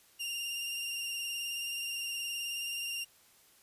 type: tone with vibrato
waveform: sawtooth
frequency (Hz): 2794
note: F7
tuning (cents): 0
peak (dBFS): -32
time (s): 0.19-3.05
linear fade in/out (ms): 20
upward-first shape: triangle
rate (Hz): 19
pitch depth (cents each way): 33
effects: white hiss -63 dBFS RMS until 3.62 s + resampled to 32000 Hz